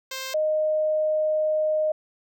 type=tone pair in turn; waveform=5% pulse / sine; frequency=526 / 618.2 Hz; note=C5 / D#5; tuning=+9 / -11 cents; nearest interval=minor third; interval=280 cents; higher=second; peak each=-19 / -20 dBFS; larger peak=first; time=0.11-0.34 / 0.34-1.92 s; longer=second; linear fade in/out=5 ms; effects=none